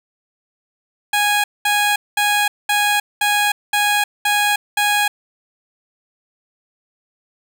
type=tone bursts; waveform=15% pulse; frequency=827 Hz; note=G#5; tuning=8 cents flat; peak=-8 dBFS; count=8; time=1.13-5.08 s; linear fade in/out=5 ms; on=310 ms; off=210 ms; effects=none